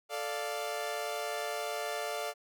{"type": "chord", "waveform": "sawtooth", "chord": "D minor", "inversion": "second", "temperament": "equal", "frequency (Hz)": [440, 587.3, 698.5], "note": ["A4", "D5", "F5"], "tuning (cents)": [0, 0, 0], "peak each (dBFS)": [-36, -34, -34], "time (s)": [0.09, 2.34], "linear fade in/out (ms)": 50, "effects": []}